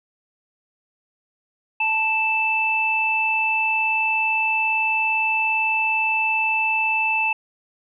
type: tone pair together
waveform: sine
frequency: 881.3 / 2641 Hz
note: A5 / E7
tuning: +3 / +3 cents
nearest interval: octave + perfect fifth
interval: 1900 cents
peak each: -24 / -19 dBFS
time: 1.8-7.33 s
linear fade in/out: 5 ms
effects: none